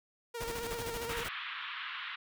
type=tone with vibrato; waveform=sawtooth; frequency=466.2 Hz; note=A#4; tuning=in tune; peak=-34 dBFS; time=0.34-1.24 s; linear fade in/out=10 ms; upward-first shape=sine; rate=15 Hz; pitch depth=43 cents each way
type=noise with tremolo; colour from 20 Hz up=pink; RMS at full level=-40 dBFS; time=0.4-1.29 s; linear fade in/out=10 ms; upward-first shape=square; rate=13 Hz; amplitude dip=60%
type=band-pass noise; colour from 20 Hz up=pink; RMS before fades=-41 dBFS; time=1.09-2.16 s; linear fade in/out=10 ms; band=1100 to 3600 Hz; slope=48 dB/octave
effects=none